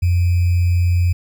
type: tone with sample-and-hold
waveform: sine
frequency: 88 Hz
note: F2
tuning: 14 cents sharp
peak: -12 dBFS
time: 0.02-1.13 s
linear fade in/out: 10 ms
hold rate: 2450 Hz
effects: none